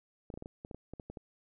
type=clicks; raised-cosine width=2 ms; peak=-30 dBFS; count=12; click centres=0.302 / 0.34 / 0.375 / 0.424 / 0.459 / 0.649 / 0.712 / 0.746 / 0.936 / 0.998 / 1.1 / 1.172 s; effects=none